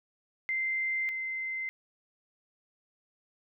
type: tone pair in turn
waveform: sine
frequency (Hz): 2083 / 2073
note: C7 / C7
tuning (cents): -8 / -17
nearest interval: unison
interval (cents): 9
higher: first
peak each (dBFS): -28 / -32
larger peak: first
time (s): 0.49-1.09 / 1.09-1.69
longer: neither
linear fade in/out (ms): 0
effects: none